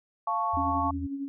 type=chord; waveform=sine; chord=F augmented; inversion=none; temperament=equal with one note detuned; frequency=695.6 / 880 / 1108.7 Hz; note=F5 / A5 / C#6; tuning=-7 / 0 / 0 cents; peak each=-32 / -30 / -28 dBFS; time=0.27-0.91 s; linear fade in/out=5 ms
type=tone; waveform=sine; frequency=82.1 Hz; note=E2; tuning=6 cents flat; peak=-33 dBFS; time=0.53-1.07 s; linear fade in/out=10 ms
type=tone with tremolo; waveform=sine; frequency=277.2 Hz; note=C#4; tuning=in tune; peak=-29 dBFS; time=0.57-1.28 s; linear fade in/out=0 ms; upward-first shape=sine; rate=11 Hz; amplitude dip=50%
effects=none